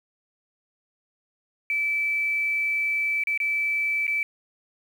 sine tone with dropouts, 2315 Hz, D7, 25 cents flat, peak -22 dBFS, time 1.7-4.23 s, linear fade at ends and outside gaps 1 ms, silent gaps 3.237-3.271 / 3.376-3.401 / 4.068-4.078 s, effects 8-bit

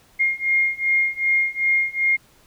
sine beating tone pair, 2130 / 2132.6 Hz, C7 / C7, +30 / +32 cents, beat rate 2.6 Hz, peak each -21 / -20 dBFS, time 0.19-2.17 s, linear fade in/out 20 ms, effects pink hiss -55 dBFS RMS until 2.46 s

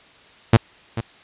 sawtooth tone with echo, 114.2 Hz, A#2, 35 cents flat, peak -4 dBFS, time 0.53-0.57 s, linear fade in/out 5 ms, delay 440 ms, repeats 1, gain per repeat -14 dB, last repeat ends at 1.01 s, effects white hiss -49 dBFS RMS until 1.23 s + resampled to 8000 Hz

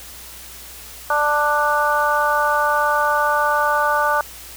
harmonic tone, 295.4 Hz, D4, 10 cents sharp, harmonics 2 / 3 / 4 / 5, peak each -22 / -20 / -20 / -21 dBFS, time 1.1-4.21 s, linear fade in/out 2 ms, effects added 60 Hz sine -45 dBFS peak until 4.56 s + white hiss -38 dBFS RMS until 4.56 s

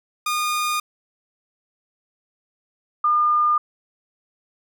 sawtooth / sine tone pair in turn, 1221 / 1209.8 Hz, D#6 / D#6, -33 / -49 cents, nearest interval unison, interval 16 cents, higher first, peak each -17 / -15 dBFS, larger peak second, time 0.26-0.8 / 3.04-3.58 s, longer neither, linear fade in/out 5 ms, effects none

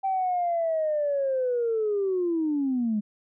sine linear sweep, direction down, 780 to 203.5 Hz, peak -22 dBFS, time 0.03-3.01 s, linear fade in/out 20 ms, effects tanh soft clip ceiling -18 dBFS

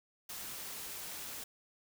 white noise, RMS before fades -44 dBFS, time 0.29-1.44 s, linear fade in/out 5 ms, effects none

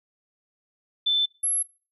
sine tone pair in turn, 3529 / 11126 Hz, A7 / F9, +4 / -8 cents, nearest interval octave + minor sixth, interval 1988 cents, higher second, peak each -19 / -21 dBFS, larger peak first, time 1.06-1.26 / 1.43-1.63 s, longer neither, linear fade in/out 10 ms, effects noise-tail reverb RT60 0.4 s tail -25 dB re dry

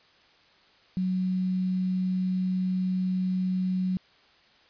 sine tone with quantisation, 185 Hz, F#3, in tune, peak -24 dBFS, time 0.97-3.97 s, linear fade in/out 0 ms, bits 8, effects white hiss -59 dBFS RMS until 4.69 s + resampled to 11025 Hz

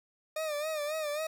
40% pulse tone with vibrato, 609 Hz, D#5, 37 cents flat, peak -31 dBFS, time 0.36-1.27 s, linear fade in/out 5 ms, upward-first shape sine, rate 3.7 Hz, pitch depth 78 cents each way, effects 11-bit

